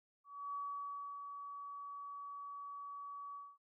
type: tone with ADSR envelope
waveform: sine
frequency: 1137 Hz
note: C#6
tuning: 44 cents sharp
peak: -39 dBFS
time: 0.24-3.58 s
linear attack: 300 ms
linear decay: 650 ms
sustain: -6 dB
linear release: 230 ms
effects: none